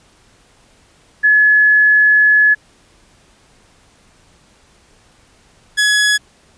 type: tone pair in turn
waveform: sine / sawtooth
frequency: 1705 / 1687.4 Hz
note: G#6 / G#6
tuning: +45 / +27 cents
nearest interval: unison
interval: 18 cents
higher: first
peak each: -7 dBFS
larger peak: neither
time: 1.23-2.55 / 5.77-6.18 s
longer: first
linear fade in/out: 20 ms
effects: pink hiss -51 dBFS RMS until 6.57 s + resampled to 22050 Hz